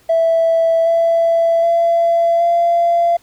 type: tone with pitch steps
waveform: triangle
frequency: 659.3 / 667.7 / 676.3 / 684.9 Hz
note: E5 / E5 / E5 / F5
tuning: 0 / +22 / +44 / -34 cents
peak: -7 dBFS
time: 0.09-3.17 s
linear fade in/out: 10 ms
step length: 770 ms
effects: tanh soft clip ceiling -8 dBFS + pink hiss -52 dBFS RMS until 3.22 s